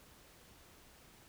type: silence
effects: pink hiss -61 dBFS RMS until 1.28 s